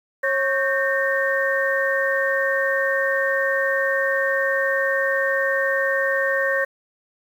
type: tone cluster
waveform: sine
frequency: 544 / 1103 / 1565 / 1834 Hz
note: C#5 / C#6 / G6 / A#6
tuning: -33 / -9 / -3 / -29 cents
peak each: -22 / -30 / -26 / -22 dBFS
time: 0.23-6.65 s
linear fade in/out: 10 ms
effects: 8-bit